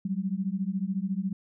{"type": "beating tone pair", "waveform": "sine", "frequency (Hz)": [185, 199], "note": ["F#3", "G3"], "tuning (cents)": [0, 26], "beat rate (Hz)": 14, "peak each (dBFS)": -30, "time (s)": [0.05, 1.33], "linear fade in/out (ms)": 5, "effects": []}